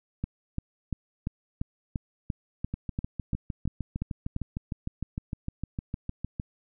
two click trains, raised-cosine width 5 ms, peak -19 / -17 dBFS, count 25 / 13, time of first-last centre 2.74-6.399 / 0.24-4.364 s, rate 6.56 / 2.91 Hz, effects none

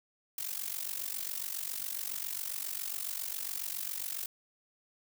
blue noise with amplitude modulation, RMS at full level -34 dBFS, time 0.38-4.26 s, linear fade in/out 2 ms, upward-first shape sine, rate 47.3 Hz, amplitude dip 85%, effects none

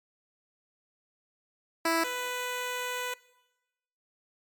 10% pulse tone pair in turn, 329.6 / 496.3 Hz, E4 / B4, 0 / +8 cents, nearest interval perfect fifth, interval 708 cents, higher second, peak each -16 / -23 dBFS, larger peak first, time 1.85-2.04 / 2.04-3.14 s, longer second, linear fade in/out 5 ms, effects noise-tail reverb RT60 1.0 s tail -20 dB re dry + MP3 96 kbps

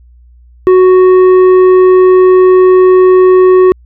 sine tone with tanh clipping, 370 Hz, F#4, in tune, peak -3 dBFS, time 0.67-3.72 s, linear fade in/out 0 ms, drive 8 dB, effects added 60 Hz sine -37 dBFS peak until 3.85 s

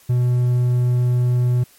triangle tone with hard clipping, 123.47 Hz, B2, in tune, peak -15 dBFS, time 0.09-1.64 s, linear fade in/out 10 ms, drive 6 dB, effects white hiss -51 dBFS RMS until 1.78 s + MP3 64 kbps

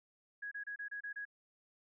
sine tone bursts, 1661.2 Hz, G#6, in tune, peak -40 dBFS, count 7, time 0.42-1.253 s, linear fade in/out 10 ms, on 95 ms, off 28 ms, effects none

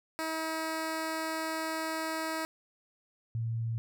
10% pulse / sine tone pair in turn, 320 / 114.32 Hz, D#4 / A#2, +49 / -33 cents, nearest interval octave + tritone, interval 1782 cents, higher first, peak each -24 / -30 dBFS, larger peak first, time 0.19-2.45 / 3.35-3.78 s, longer first, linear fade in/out 0 ms, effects none

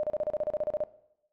sine tone bursts, 606 Hz, D#5, 46 cents flat, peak -26 dBFS, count 13, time 0-0.837 s, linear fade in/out 0 ms, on 33 ms, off 34 ms, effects noise-tail reverb RT60 0.8 s tail -17 dB re dry

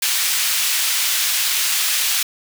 pink high-pass noise, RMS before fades -19 dBFS, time 0.02-2.23 s, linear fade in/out 5 ms, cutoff 2500 Hz, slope 12 dB/octave, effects none

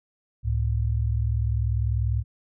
sine tone pair together, 68.5 / 108.74 Hz, C#2 / A2, -20 / -20 cents, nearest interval minor sixth, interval 800 cents, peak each -24 dBFS, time 0.43-2.24 s, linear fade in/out 50 ms, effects none

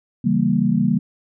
sine chord, C# diminished seventh, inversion none, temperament equal, 138.59 / 164.81 / 196 / 233.1 Hz, C#3 / E3 / G3 / Bb3, 0 / 0 / 0 / 0 cents, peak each -24 / -22 / -19 / -19 dBFS, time 0.24-0.99 s, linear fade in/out 10 ms, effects none

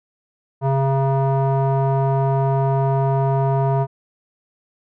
square tone with low-pass filter, 135.8 Hz, C#3, 35 cents flat, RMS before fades -18 dBFS, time 0.61-3.87 s, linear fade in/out 50 ms, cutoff 850 Hz, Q 3.9, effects none

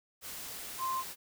sine tone in noise, 1046.5 Hz, C6, in tune, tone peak -31 dBFS, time 0.78-1.04 s, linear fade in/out 50 ms, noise white, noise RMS -43 dBFS, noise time 0.21-1.16 s, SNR +9 dB, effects none

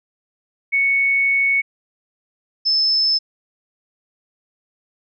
sine tone pair in turn, 2217 / 5249 Hz, C#7 / E8, 0 / -8 cents, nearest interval octave + minor third, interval 1492 cents, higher second, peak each -14 dBFS, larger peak neither, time 0.72-1.62 / 2.65-3.19 s, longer first, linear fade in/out 20 ms, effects none

